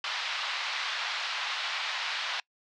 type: band-pass noise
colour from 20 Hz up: white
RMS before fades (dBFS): -33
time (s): 0.04-2.4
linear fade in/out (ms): 2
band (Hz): 800 to 4200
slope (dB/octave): 24
effects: noise-tail reverb RT60 0.1 s tail -25 dB re dry + low-pass 7000 Hz 12 dB/octave